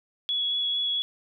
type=tone with vibrato; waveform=sine; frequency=3371 Hz; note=G#7; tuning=25 cents sharp; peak=-24 dBFS; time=0.29-1.02 s; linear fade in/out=0 ms; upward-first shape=sine; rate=4.4 Hz; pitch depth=9 cents each way; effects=none